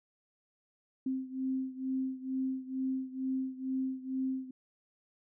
sine beating tone pair, 261.6 / 263.8 Hz, C4 / C4, 0 / +14 cents, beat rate 2.2 Hz, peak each -34 / -37 dBFS, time 1.06-4.51 s, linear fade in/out 5 ms, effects none

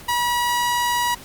sawtooth tone, 966 Hz, B5, 39 cents flat, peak -15 dBFS, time 0.08-1.15 s, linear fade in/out 10 ms, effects pink hiss -41 dBFS RMS until 1.24 s + Opus 48 kbps

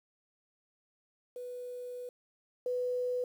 sine tone pair in turn, 493.9 / 496.8 Hz, B4 / B4, 0 / +10 cents, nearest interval unison, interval 10 cents, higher second, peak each -39 / -30 dBFS, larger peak second, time 1.36-2.09 / 2.66-3.24 s, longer first, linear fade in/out 2 ms, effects 10-bit

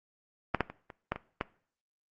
clicks, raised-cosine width 0.5 ms, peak -10 / -10 / -25 / -29 / -14 / -22 / -14 dBFS, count 7, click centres 0.547 / 0.607 / 0.7 / 0.902 / 1.12 / 1.16 / 1.411 s, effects noise-tail reverb RT60 0.5 s tail -20 dB re dry + Opus 24 kbps

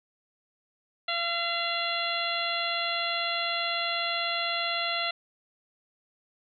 harmonic tone with a mistuned harmonic, 682 Hz, F5, 41 cents flat, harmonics 1 / 2 / 3 / 4 / 5 / 6, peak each -34 / -34 / -34 / -34 / -34 / -34 dBFS, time 1.08-5.11 s, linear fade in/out 5 ms, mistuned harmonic 4, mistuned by +27 cents, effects none

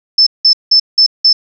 sine tone bursts, 5274 Hz, E8, in tune, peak -4 dBFS, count 5, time 0.18-1.33 s, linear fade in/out 5 ms, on 86 ms, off 180 ms, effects none

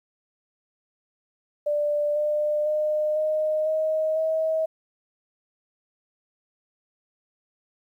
sine tone with pitch steps, 590 / 599.3 / 608.7 / 618.3 / 628 / 637.8 Hz, D5 / D5 / D#5 / D#5 / D#5 / D#5, +8 / +35 / -38 / -11 / +16 / +43 cents, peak -21 dBFS, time 1.66-4.66 s, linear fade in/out 10 ms, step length 500 ms, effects 10-bit

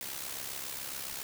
white noise with amplitude modulation, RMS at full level -37 dBFS, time 0.01-1.23 s, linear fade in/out 0 ms, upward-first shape sine, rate 67.3 Hz, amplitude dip 60%, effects none

